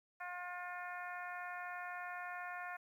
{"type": "harmonic tone with a mistuned harmonic", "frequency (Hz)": 356.8, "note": "F4", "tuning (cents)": 37, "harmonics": [2, 3, 4, 5, 6, 7], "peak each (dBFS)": [-47, -50, -48, -49, -56, -56], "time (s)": [0.2, 2.77], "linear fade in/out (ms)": 10, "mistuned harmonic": 7, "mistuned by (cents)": -27, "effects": ["12-bit"]}